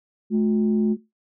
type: tone pair together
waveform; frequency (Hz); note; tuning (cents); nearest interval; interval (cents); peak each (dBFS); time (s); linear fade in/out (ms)
sine; 214.7 / 360.7; A3 / F#4; -42 / -44; major sixth; 898; -17 / -24; 0.3-0.97; 50
effects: noise-tail reverb RT60 0.2 s tail -17 dB re dry + tanh soft clip ceiling -11 dBFS